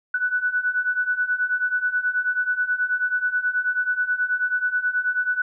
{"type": "beating tone pair", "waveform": "sine", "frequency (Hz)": [1480, 1489.3], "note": ["F#6", "F#6"], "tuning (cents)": [0, 11], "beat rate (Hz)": 9.3, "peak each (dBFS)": [-25, -22], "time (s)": [0.14, 5.42], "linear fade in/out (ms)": 5, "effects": []}